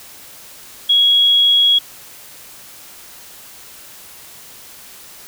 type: tone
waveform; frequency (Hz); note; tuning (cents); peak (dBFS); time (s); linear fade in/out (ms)
sine; 3322; G#7; 0; -9; 0.89-1.79; 10
effects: white hiss -39 dBFS RMS until 5.27 s